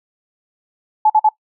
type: tone bursts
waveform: sine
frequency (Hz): 859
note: A5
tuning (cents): -42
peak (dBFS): -8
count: 3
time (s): 1.05-1.29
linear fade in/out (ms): 5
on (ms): 48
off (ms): 48
effects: noise-tail reverb RT60 0.1 s tail -21 dB re dry